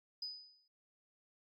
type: tone with exponential decay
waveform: sine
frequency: 4984 Hz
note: D#8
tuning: 2 cents sharp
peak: -37 dBFS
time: 0.22-0.68 s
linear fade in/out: 5 ms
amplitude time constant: 100 ms
effects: tanh soft clip ceiling -33 dBFS + AAC 64 kbps